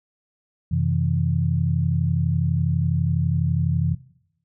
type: tone cluster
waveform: sine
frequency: 90.2 / 130.1 / 162.2 Hz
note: F#2 / C3 / E3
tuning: -44 / -9 / -28 cents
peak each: -23 dBFS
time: 0.71-3.95 s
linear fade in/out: 10 ms
effects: noise-tail reverb RT60 0.8 s tail -19 dB re dry

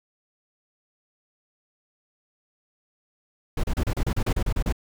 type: noise bursts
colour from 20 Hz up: brown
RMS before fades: -23 dBFS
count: 12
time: 3.57-4.725 s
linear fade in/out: 5 ms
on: 66 ms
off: 33 ms
effects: none

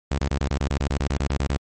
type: tone bursts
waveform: sawtooth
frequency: 69.3 Hz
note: C#2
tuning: in tune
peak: -17 dBFS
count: 15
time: 0.11-1.572 s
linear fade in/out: 5 ms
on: 76 ms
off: 23 ms
effects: MP3 32 kbps

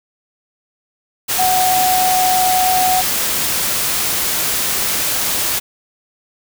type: tone in noise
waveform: sine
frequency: 740 Hz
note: F#5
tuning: in tune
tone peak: -13 dBFS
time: 1.38-3.02 s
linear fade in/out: 20 ms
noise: white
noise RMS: -18 dBFS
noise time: 1.28-5.6 s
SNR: +2 dB
effects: none

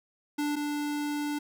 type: tone pair in turn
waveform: square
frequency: 293.7 / 293.7 Hz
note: D4 / D4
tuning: 0 / 0 cents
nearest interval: unison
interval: 0 cents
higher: neither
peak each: -28 / -30 dBFS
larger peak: first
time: 0.38-0.56 / 0.56-1.39 s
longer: second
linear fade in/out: 10 ms
effects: none

